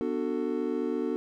triangle chord, B minor seventh, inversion none, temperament just, 246.9 / 296.3 / 370.4 / 444.5 Hz, B3 / D4 / F#4 / A4, 0 / +15 / +2 / +18 cents, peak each -31 dBFS, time 0.01-1.16 s, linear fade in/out 0 ms, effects none

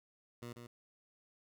15% pulse tone with echo, 119.8 Hz, A#2, 48 cents sharp, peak -38 dBFS, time 0.42-0.53 s, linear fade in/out 5 ms, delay 140 ms, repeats 1, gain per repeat -5 dB, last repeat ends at 0.67 s, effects none

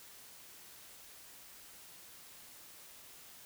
silence, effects white hiss -55 dBFS RMS until 3.45 s

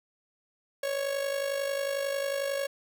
45% pulse tone with amplitude modulation, 554.4 Hz, C#5, in tune, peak -26 dBFS, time 0.83-2.67 s, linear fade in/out 5 ms, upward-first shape sine, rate 51.1 Hz, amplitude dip 60%, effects none

